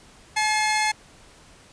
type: tone pair together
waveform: sawtooth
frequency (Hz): 858 / 2137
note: A5 / C7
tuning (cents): -44 / +36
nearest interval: octave + major third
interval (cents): 1580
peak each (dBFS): -18 / -21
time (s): 0.36-0.92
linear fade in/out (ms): 10
effects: pink hiss -51 dBFS RMS until 1.72 s + resampled to 22050 Hz